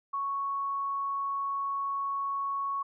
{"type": "tone", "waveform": "sine", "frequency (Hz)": 1108.7, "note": "C#6", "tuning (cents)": 0, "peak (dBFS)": -29, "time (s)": [0.13, 2.83], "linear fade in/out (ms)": 10, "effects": []}